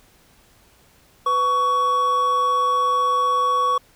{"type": "tone pair together", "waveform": "triangle", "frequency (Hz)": [499.3, 1121], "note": ["B4", "C#6"], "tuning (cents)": [19, 19], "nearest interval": "octave + major second", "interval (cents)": 1400, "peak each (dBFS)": [-25, -15], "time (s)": [1.26, 3.78], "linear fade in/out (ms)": 5, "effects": ["pink hiss -55 dBFS RMS until 3.95 s"]}